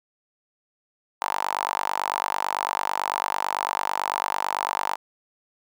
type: tone with high-pass filter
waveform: sawtooth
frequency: 49 Hz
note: G1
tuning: in tune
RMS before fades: -27 dBFS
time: 1.21-4.96 s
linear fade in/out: 10 ms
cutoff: 910 Hz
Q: 5.7
effects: none